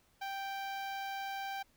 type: tone with notch filter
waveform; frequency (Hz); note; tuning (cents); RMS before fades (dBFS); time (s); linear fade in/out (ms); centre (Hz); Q
sawtooth; 784; G5; 0; -40; 0.21-1.63; 10; 8900; 0.62
effects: pink hiss -70 dBFS RMS until 1.76 s